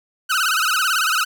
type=tone with vibrato; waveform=sawtooth; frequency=1388 Hz; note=F6; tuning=11 cents flat; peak=-13 dBFS; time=0.29-1.25 s; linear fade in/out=20 ms; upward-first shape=sine; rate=18 Hz; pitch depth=180 cents each way; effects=none